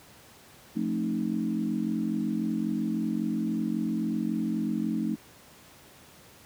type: chord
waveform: sine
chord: F dominant seventh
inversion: none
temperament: equal with one note detuned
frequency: 174.61 / 220 / 267.4 / 311.1 Hz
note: F3 / A3 / C4 / Eb4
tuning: 0 / 0 / +38 / 0 cents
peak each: -34 / -29 / -34 / -32 dBFS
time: 0.75-5.16 s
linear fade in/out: 20 ms
effects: pink hiss -53 dBFS RMS until 6.45 s + high-pass 80 Hz 12 dB/octave